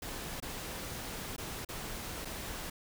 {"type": "noise with dropouts", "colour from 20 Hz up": "pink", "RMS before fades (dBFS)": -41, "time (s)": [0.02, 2.7], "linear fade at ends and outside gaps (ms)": 5, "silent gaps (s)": [[0.402, 0.424], [1.364, 1.38], [1.649, 1.688], [2.249, 2.253]], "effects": []}